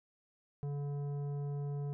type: tone with tanh clipping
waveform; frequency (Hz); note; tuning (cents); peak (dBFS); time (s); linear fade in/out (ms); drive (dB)
triangle; 143.3; D3; -42; -37; 0.63-1.93; 0; 15
effects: none